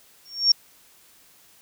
sine tone with exponential growth, 5520 Hz, F8, 21 cents flat, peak -10 dBFS, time 0.25-0.52 s, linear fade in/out 5 ms, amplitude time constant 58 ms, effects white hiss -55 dBFS RMS until 1.61 s

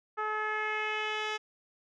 10% pulse tone with low-pass filter sweep, 428.7 Hz, A4, 45 cents flat, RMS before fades -33 dBFS, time 0.17-1.38 s, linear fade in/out 20 ms, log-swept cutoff 1300 to 4200 Hz, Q 2.2, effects none

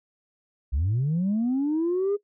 sine linear sweep, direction up, 59.8 to 415.3 Hz, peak -20 dBFS, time 0.72-2.17 s, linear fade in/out 20 ms, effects noise-tail reverb RT60 0.1 s tail -20 dB re dry + tanh soft clip ceiling -19 dBFS

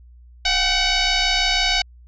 sine tone with frequency modulation, 784 Hz, G5, in tune, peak -16 dBFS, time 0.45-1.82 s, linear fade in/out 5 ms, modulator 751 Hz, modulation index 6.1, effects added 60 Hz sine -43 dBFS peak until 2.07 s

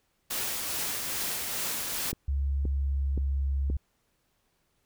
white noise with tremolo, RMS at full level -31 dBFS, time 0.3-2.12 s, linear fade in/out 10 ms, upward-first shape triangle, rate 2.4 Hz, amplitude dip 30%
click train, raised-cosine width 3 ms, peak -21 dBFS, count 4, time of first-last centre 2.13-3.701 s, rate 1.91 Hz
sine tone with pitch glide, 69.2 to 68.6 Hz, C#2 to C#2, -2 to -17 cents, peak -25 dBFS, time 2.28-3.77 s, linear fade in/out 5 ms, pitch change -15 cents, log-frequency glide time 2.63-3.2 s
effects pink hiss -73 dBFS RMS until 4.85 s

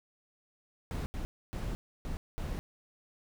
brown noise bursts at uneven times, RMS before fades -36 dBFS, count 5, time 0.91-1.06 / 1.14-1.25 / 1.53-1.75 / 2.05-2.17 / 2.38-2.59 s, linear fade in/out 0 ms, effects none

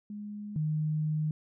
sine tone pair in turn, 207.7 / 153.99 Hz, G#3 / D#3, 0 / -18 cents, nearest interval perfect fourth, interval 518 cents, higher first, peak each -37 / -27 dBFS, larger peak second, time 0.1-0.56 / 0.56-1.31 s, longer second, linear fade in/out 2 ms, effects none

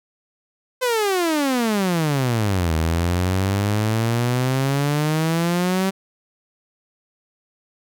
sawtooth exponential two-way sweep, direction down then up, 518 to 79 to 193.9 Hz, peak -14 dBFS, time 0.81-5.91 s, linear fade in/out 20 ms, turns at 2.74 s, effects none

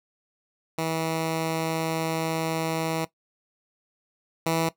10% pulse tone pair in turn, 161.8 / 163.4 Hz, E3 / E3, -32 / -15 cents, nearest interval unison, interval 17 cents, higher second, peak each -17 / -14 dBFS, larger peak second, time 0.78-3.05 / 4.46-4.69 s, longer first, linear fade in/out 5 ms, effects noise-tail reverb RT60 0.1 s tail -17 dB re dry

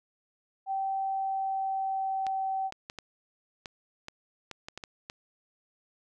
sine tone with pitch glide, 775 to 768.8 Hz, G5 to G5, -20 to -34 cents, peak -28 dBFS, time 0.66-2.71 s, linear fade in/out 50 ms, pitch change -14 cents, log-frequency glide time 0.98-2.5 s
clicks, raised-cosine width 0.2 ms, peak -22 dBFS, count 11, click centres 2.267 / 2.724 / 2.899 / 2.987 / 3.658 / 4.084 / 4.513 / 4.685 / 4.776 / 4.838 / 5.099 s
effects none

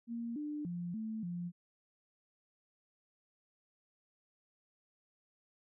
sine tone with pitch steps, 233.5 / 297.7 / 174.3 / 219.8 / 174.6 Hz, A#3 / D4 / F3 / A3 / F3, +3 / +24 / -3 / -2 / 0 cents, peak -37 dBFS, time 0.07-1.52 s, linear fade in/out 50 ms, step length 290 ms, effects none

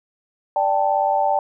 sine chord, D suspended fourth, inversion none, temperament just, 587.3 / 783.1 / 881 Hz, D5 / G5 / A5, 0 / -2 / +2 cents, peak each -22 / -19 / -21 dBFS, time 0.56-1.39 s, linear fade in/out 2 ms, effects none

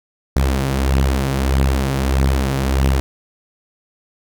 sawtooth beating tone pair, 66.6 / 68.2 Hz, C2 / C#2, +31 / -28 cents, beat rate 1.6 Hz, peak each -12 / -16 dBFS, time 0.36-3 s, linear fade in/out 0 ms, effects none

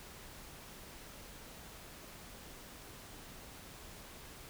silence, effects pink hiss -52 dBFS RMS until 4.49 s

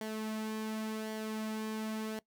sawtooth tone with flanger, 217.9 Hz, A3, 17 cents flat, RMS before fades -38 dBFS, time 0.01-2.19 s, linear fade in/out 2 ms, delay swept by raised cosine 0.77 to 3.17 ms, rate 0.9 Hz, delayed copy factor -0.5, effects noise-tail reverb RT60 0.1 s tail -21 dB re dry

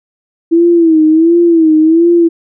sine tone with vibrato, 327.3 Hz, E4, 12 cents flat, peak -4 dBFS, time 0.51-2.29 s, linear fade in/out 20 ms, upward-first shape sine, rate 1.4 Hz, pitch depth 90 cents each way, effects none

